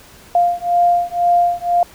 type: beating tone pair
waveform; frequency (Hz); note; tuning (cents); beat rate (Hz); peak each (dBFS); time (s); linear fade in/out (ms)
sine; 698.5 / 700.5; F5 / F5; 0 / +5; 2; -15; 0.35-1.83; 2
effects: pink hiss -43 dBFS RMS until 1.94 s